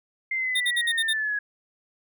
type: linear sweep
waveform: sine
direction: down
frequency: 2100 to 1661.2 Hz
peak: -24 dBFS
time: 0.31-1.39 s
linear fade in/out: 5 ms
type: tone bursts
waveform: square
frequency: 3651 Hz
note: A#7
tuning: 37 cents flat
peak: -23 dBFS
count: 6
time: 0.55-1.134 s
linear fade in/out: 10 ms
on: 54 ms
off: 52 ms
effects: none